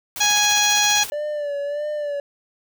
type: noise with tremolo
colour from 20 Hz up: white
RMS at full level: -29 dBFS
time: 0.16-1.1 s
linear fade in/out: 0 ms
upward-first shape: triangle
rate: 15 Hz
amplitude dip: 60%
type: harmonic tone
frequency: 830.6 Hz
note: G#5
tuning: in tune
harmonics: 1 / 2 / 3 / 4 / 5 / 6 / 7 / 8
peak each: -23 / -24 / -24 / -22 / -24 / -32 / -23 / -23 dBFS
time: 0.2-1.04 s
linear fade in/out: 10 ms
type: tone with vibrato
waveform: triangle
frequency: 584 Hz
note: D5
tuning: 10 cents flat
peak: -21 dBFS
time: 1.12-2.2 s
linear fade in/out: 2 ms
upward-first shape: sine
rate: 1.6 Hz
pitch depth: 49 cents each way
effects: none